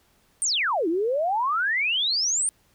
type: exponential two-way sweep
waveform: sine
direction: down then up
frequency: 9280 to 312.3 to 9280 Hz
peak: -21 dBFS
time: 0.42-2.49 s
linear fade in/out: 0 ms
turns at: 0.88 s
effects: pink hiss -63 dBFS RMS until 2.74 s